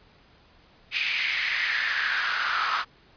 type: noise with high-pass filter sweep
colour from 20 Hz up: pink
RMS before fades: -26 dBFS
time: 0.91-2.85 s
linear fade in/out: 50 ms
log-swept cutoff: 2500 to 1200 Hz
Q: 5.1
effects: pink hiss -57 dBFS RMS until 3.16 s + resampled to 11025 Hz